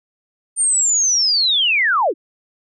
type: linear sweep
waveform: sine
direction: down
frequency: 9010 to 261.6 Hz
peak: -13 dBFS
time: 0.56-2.14 s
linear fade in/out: 50 ms
effects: none